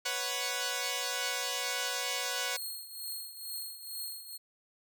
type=chord; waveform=5% pulse; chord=B suspended second; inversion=none; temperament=equal; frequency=493.9 / 554.4 / 740 Hz; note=B4 / C#5 / F#5; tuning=0 / 0 / 0 cents; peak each=-25 dBFS; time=0.05-2.57 s; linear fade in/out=10 ms
type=tone with tremolo; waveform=10% pulse; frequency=4269 Hz; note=C8; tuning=34 cents sharp; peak=-29 dBFS; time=2.54-4.38 s; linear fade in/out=20 ms; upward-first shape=triangle; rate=2.2 Hz; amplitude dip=75%
effects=none